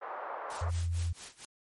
white band-pass noise, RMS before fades -40 dBFS, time 0.01-0.71 s, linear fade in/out 20 ms, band 520 to 1200 Hz, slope 24 dB/octave
white noise with tremolo, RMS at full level -44 dBFS, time 0.5-1.45 s, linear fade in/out 2 ms, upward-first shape sine, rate 4.4 Hz, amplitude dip 90%
sine tone, 85.2 Hz, F2, 42 cents flat, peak -29 dBFS, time 0.61-1.13 s, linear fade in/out 10 ms
effects MP3 48 kbps

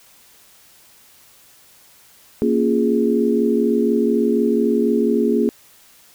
sine chord, Bb minor seventh, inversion none, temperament equal, 233.1 / 277.2 / 349.2 / 415.3 Hz, Bb3 / Db4 / F4 / Ab4, 0 / 0 / 0 / 0 cents, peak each -18 / -22 / -22 / -19 dBFS, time 2.42-5.49 s, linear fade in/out 0 ms, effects white hiss -50 dBFS RMS until 6.14 s

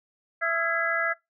sine tone cluster, 664 / 1292 / 1365 / 1658 / 2012 Hz, E5 / E6 / F6 / G#6 / B6, +12 / -35 / -40 / -3 / +32 cents, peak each -30 / -33 / -30 / -27 / -30 dBFS, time 0.41-1.14 s, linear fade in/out 20 ms, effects noise-tail reverb RT60 0.2 s tail -23 dB re dry

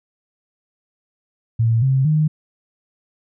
sine tone with pitch steps, 114.2 / 133.2 / 154 Hz, A#2 / C3 / D#3, -35 / +31 / -17 cents, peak -13 dBFS, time 1.59-2.28 s, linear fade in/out 10 ms, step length 230 ms, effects none

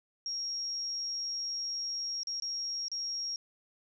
sine tone with dropouts, 5588 Hz, F8, in tune, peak -33 dBFS, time 0.26-3.36 s, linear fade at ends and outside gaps 1 ms, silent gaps 2.233-2.271 / 2.4-2.422 / 2.883-2.916 s, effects 12-bit

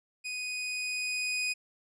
sawtooth tone with level ramp, 2489 Hz, D#7, in tune, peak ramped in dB -31 to -25 dBFS, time 0.24-1.54 s, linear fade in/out 20 ms, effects resampled to 22050 Hz

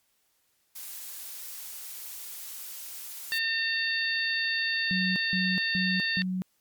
blue noise, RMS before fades -40 dBFS, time 0.75-3.39 s, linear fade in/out 10 ms
harmonic tone, 907 Hz, A#5, 48 cents flat, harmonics 2 / 3 / 4 / 5, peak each -28 / -33 / -35 / -32 dBFS, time 3.32-6.22 s, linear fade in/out 0 ms
sine tone bursts, 185 Hz, F#3, in tune, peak -27 dBFS, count 4, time 4.91-6.42 s, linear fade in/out 0 ms, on 250 ms, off 170 ms
effects white hiss -71 dBFS RMS until 6.6 s + MP3 96 kbps

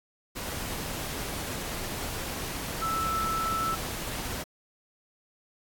sine tone in noise, 1318.5 Hz, E6, in tune, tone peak -27 dBFS, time 2.81-3.76 s, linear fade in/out 20 ms, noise pink, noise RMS -35 dBFS, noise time 0.35-4.44 s, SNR +5 dB, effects AAC 64 kbps

